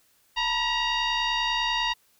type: tone with frequency modulation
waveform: sine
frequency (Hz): 908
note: A#5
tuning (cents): -46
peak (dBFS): -23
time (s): 0.36-1.94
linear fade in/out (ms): 20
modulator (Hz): 943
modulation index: 3.6
effects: white hiss -64 dBFS RMS until 2.19 s